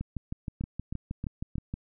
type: two click trains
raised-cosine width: 5 ms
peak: -21 / -21 dBFS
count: 12 / 4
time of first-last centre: 0.01-1.74 / 0.61-1.556 s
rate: 6.36 / 3.17 Hz
effects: none